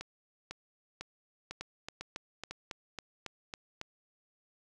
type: two click trains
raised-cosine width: 0.2 ms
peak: -23 / -22 dBFS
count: 6 / 9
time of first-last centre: 0.01-2.51 / 1.61-3.814 s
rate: 2 / 3.63 Hz
effects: none

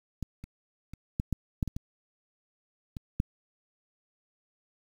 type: clicks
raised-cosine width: 5 ms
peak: -21 / -30 / -30 / -16 / -16 / -14 / -22 / -22 / -25 / -13 dBFS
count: 10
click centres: 0.227 / 0.44 / 0.936 / 1.199 / 1.327 / 1.628 / 1.677 / 1.765 / 2.968 / 3.201 s
effects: 8-bit

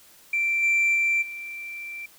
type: tone with level steps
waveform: sine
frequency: 2349 Hz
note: D7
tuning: in tune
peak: -20 / -16 / -18 / -33 dBFS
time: 0.33-2.06 s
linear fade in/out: 5 ms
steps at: 0.62 / 0.94 / 1.21 s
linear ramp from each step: 20 ms
effects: tanh soft clip ceiling -17 dBFS + white hiss -53 dBFS RMS until 2.18 s

